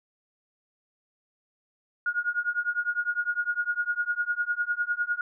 sine tone with tremolo, 1436 Hz, F6, 48 cents sharp, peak -21 dBFS, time 2.06-5.21 s, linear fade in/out 2 ms, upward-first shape triangle, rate 9.9 Hz, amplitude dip 100%, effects none

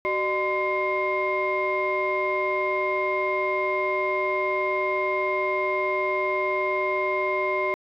sine tone cluster, 377.5 / 606 / 1031 / 2129 Hz, F#4 / D#5 / C6 / C7, +35 / -46 / -26 / +30 cents, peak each -27 dBFS, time 0.05-7.74 s, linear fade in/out 0 ms, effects tanh soft clip ceiling -15 dBFS

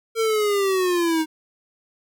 square linear sweep, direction down, 456.8 to 311.1 Hz, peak -19 dBFS, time 0.15-1.26 s, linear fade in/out 50 ms, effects none

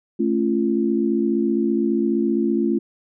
sine chord, A augmented, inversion none, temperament just, 220 / 275 / 343.8 Hz, A3 / C#4 / E#4, 0 / -14 / -27 cents, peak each -21 / -23 / -21 dBFS, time 0.19-2.79 s, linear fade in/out 10 ms, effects none

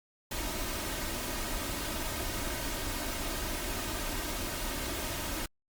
pink noise with comb filter, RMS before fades -35 dBFS, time 0.31-5.46 s, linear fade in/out 5 ms, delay 3.2 ms, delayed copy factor +0.55, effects Opus 48 kbps

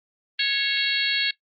harmonic tone with a mistuned harmonic, 548 Hz, C#5, 20 cents flat, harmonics 3 / 4 / 5 / 6 / 7 / 8, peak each -28 / -28 / -28 / -28 / -28 / -28 dBFS, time 0.39-1.31 s, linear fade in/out 5 ms, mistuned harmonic 3, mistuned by +27 cents, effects noise-tail reverb RT60 0.1 s tail -18 dB re dry + Opus 24 kbps

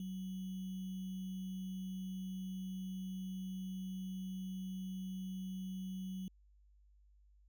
sine tone with sample-and-hold, 187.5 Hz, F#3, 23 cents sharp, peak -40 dBFS, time 0-6.28 s, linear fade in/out 2 ms, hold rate 3150 Hz, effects added 50 Hz sine -63 dBFS peak until 7.48 s

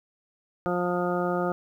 harmonic tone, 177.4 Hz, F3, 27 cents sharp, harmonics 1 / 2 / 3 / 4 / 5 / 7 / 8, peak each -30 / -29 / -30 / -32 / -37 / -33 / -38 dBFS, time 0.66-1.52 s, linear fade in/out 0 ms, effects 10-bit

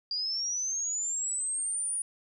sine linear sweep, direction up, 4761 to 9660 Hz, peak -29 dBFS, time 0.11-2.02 s, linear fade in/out 2 ms, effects none

